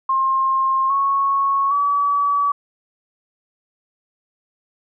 sine tone with pitch steps, 1064 / 1102.8 / 1143 Hz, C6 / C#6 / D6, +29 / -9 / -47 cents, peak -15 dBFS, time 0.09-2.52 s, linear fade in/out 5 ms, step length 810 ms, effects none

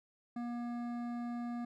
sine tone with hard clipping, 239 Hz, A#3, 43 cents sharp, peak -39 dBFS, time 0.36-1.65 s, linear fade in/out 5 ms, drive 12 dB, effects none

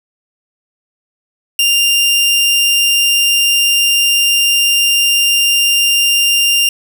sawtooth tone, 2794 Hz, F7, in tune, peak -6 dBFS, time 1.59-6.69 s, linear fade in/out 2 ms, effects none

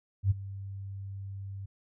sine tone with ADSR envelope, 98 Hz, G2, in tune, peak -19 dBFS, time 0.23-1.66 s, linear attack 76 ms, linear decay 19 ms, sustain -18 dB, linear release 9 ms, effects none

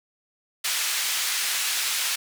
pink band-pass noise, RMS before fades -26 dBFS, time 0.64-2.16 s, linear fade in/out 10 ms, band 2100 to 14000 Hz, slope 12 dB/octave, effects none

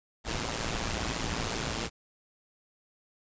pink noise with amplitude modulation, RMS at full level -29 dBFS, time 0.24-1.9 s, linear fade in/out 50 ms, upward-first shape sine, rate 114 Hz, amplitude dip 75%, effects resampled to 16000 Hz

